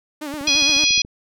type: tone with vibrato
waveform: sawtooth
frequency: 291.1 Hz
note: D4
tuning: 15 cents flat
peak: -23 dBFS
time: 0.21-0.85 s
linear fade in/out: 10 ms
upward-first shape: sine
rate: 8.7 Hz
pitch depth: 100 cents each way
type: click train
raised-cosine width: 3 ms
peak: -24 dBFS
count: 11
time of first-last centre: 0.34-1.049 s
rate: 14.1 Hz
type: harmonic tone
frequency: 830.6 Hz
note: G#5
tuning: in tune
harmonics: 3 / 4 / 5 / 6 / 7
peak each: -19 / -20 / -21 / -22 / -22 dBFS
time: 0.47-1.02 s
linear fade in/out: 5 ms
effects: none